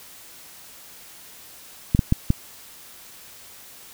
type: clicks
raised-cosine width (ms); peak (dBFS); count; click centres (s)
5; -4; 4; 1.949 / 1.992 / 2.124 / 2.304
effects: white hiss -45 dBFS RMS until 3.93 s